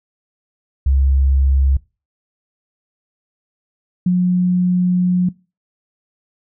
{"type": "tone pair in turn", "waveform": "sine", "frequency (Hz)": [67.7, 180.16], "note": ["C#2", "F#3"], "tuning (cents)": [-40, -46], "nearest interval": "octave + perfect fourth", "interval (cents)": 1694, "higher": "second", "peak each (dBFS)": -11, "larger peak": "neither", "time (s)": [[0.86, 1.77], [4.06, 5.29]], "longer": "second", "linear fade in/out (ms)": 5, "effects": ["noise-tail reverb RT60 0.3 s tail -22 dB re dry"]}